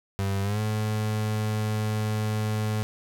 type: tone with pitch glide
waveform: 35% pulse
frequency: 98.1 to 107.6 Hz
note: G2 to A2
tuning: +2 to -38 cents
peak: -23 dBFS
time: 0.19-2.83 s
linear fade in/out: 0 ms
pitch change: +160 cents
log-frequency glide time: 0.42-0.6 s
effects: none